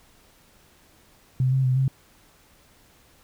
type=tone with pitch steps; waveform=sine; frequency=129.2 / 132.7 / 128.5 / 133.2 Hz; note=C3 / C3 / C3 / C3; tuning=-21 / +25 / -31 / +31 cents; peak=-18 dBFS; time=1.4-1.88 s; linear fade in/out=2 ms; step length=120 ms; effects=pink hiss -57 dBFS RMS until 3.23 s